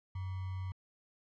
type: tone with sample-and-hold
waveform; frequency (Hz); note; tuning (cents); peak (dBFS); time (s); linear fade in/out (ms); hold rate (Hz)
sine; 93.6; F#2; +20; -36; 0.15-0.72; 5; 1050
effects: low-pass 3000 Hz 12 dB/octave